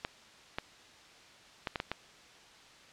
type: clicks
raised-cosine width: 0.3 ms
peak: -17 dBFS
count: 6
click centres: 0.049 / 0.585 / 1.672 / 1.758 / 1.801 / 1.916 s
effects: white hiss -56 dBFS RMS until 2.92 s + low-pass 5000 Hz 12 dB/octave

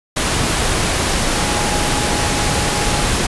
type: tone in noise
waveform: sine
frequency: 830.6 Hz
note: G#5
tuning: in tune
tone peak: -25 dBFS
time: 1.34-3.06 s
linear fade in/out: 10 ms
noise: pink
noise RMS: -17 dBFS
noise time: 0.16-3.27 s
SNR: -11 dB
effects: resampled to 24000 Hz

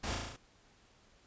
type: noise with echo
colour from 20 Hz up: pink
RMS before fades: -38 dBFS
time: 0.03-0.15 s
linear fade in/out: 10 ms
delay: 36 ms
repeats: 6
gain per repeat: -2 dB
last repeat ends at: 0.366 s
effects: pink hiss -65 dBFS RMS until 1.26 s + resampled to 16000 Hz

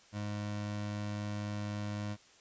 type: tone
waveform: 25% pulse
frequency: 103.83 Hz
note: G#2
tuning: in tune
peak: -32 dBFS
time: 0.12-2.17 s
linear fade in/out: 50 ms
effects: white hiss -61 dBFS RMS until 2.4 s + resampled to 16000 Hz

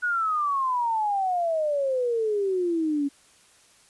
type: exponential sweep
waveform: sine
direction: down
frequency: 1480 to 277.2 Hz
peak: -22 dBFS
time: 0.02-3.09 s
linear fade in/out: 20 ms
effects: white hiss -57 dBFS RMS until 3.89 s + resampled to 24000 Hz

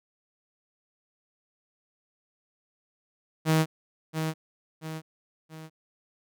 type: tone with echo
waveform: sawtooth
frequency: 158.5 Hz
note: D#3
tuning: 32 cents sharp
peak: -16 dBFS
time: 3.45-3.66 s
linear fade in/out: 50 ms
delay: 680 ms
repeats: 3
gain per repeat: -7 dB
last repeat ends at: 5.7 s
effects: none

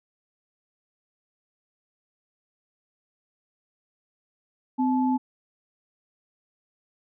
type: tone pair together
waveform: sine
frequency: 257.2 / 865.1 Hz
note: C4 / A5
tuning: -30 / -30 cents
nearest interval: octave + major sixth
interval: 2100 cents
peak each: -21 / -27 dBFS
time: 4.78-5.18 s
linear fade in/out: 20 ms
effects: none

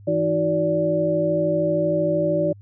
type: tone cluster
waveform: sine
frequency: 163 / 316.5 / 369.4 / 580 Hz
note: E3 / D#4 / F#4 / D5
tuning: -19 / +30 / -3 / -22 cents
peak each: -26 / -25 / -27 / -20 dBFS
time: 0.07-2.53 s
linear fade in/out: 10 ms
effects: added 101 Hz sine -42 dBFS peak until 2.61 s

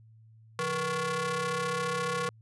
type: ring-modulated tone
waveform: sawtooth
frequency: 311.1 Hz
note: D#4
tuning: in tune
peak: -22 dBFS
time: 0.59-2.29 s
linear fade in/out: 0 ms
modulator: 795 Hz
effects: added 111 Hz sine -53 dBFS peak until 2.41 s + resampled to 24000 Hz

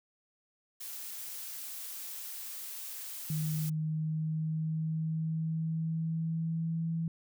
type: noise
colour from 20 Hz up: blue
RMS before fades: -42 dBFS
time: 0.8-3.7 s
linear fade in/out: 10 ms
type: tone with pitch glide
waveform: sine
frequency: 155.56 to 164.43 Hz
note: D#3 to E3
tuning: 0 to -4 cents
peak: -30 dBFS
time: 3.3-7.08 s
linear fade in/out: 2 ms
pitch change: +96 cents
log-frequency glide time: 3.58-6.89 s
effects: none

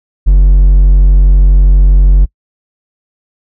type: tone with hard clipping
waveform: triangle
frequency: 46.2 Hz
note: F#1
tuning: 2 cents flat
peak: -3 dBFS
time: 0.26-2.26 s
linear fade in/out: 20 ms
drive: 6 dB
effects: noise-tail reverb RT60 0.1 s tail -25 dB re dry

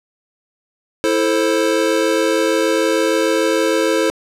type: chord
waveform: square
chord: A minor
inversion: second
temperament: equal with one note detuned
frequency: 329.6 / 440 / 526.6 Hz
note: E4 / A4 / C5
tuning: 0 / 0 / +11 cents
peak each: -19 dBFS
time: 1.04-4.1 s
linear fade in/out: 0 ms
effects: low-pass 10000 Hz 12 dB/octave + 7-bit

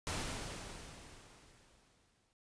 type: noise with exponential decay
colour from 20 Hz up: pink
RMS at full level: -37 dBFS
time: 0.07-2.33 s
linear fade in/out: 0 ms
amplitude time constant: 490 ms
effects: resampled to 22050 Hz

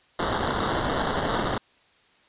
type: noise with sample-and-hold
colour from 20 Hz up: white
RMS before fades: -26 dBFS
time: 0.19-1.58 s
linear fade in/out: 5 ms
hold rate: 2450 Hz
effects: white hiss -60 dBFS RMS until 2.28 s + resampled to 8000 Hz

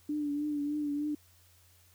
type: tone with vibrato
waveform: sine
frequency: 293.7 Hz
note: D4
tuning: in tune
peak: -30 dBFS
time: 0.09-1.15 s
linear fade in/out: 5 ms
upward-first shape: triangle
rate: 3.3 Hz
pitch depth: 46 cents each way
effects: added 88 Hz sine -63 dBFS peak until 1.94 s + white hiss -64 dBFS RMS until 1.94 s

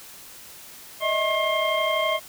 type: tone cluster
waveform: sine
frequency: 612 / 644 / 1078 / 2118 / 3181 Hz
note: D#5 / E5 / C#6 / C7 / G7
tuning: -29 / -41 / -49 / +21 / +25 cents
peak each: -27 / -25 / -26 / -27 / -29 dBFS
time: 1-2.2 s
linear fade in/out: 50 ms
effects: tanh soft clip ceiling -12 dBFS + white hiss -44 dBFS RMS until 2.28 s

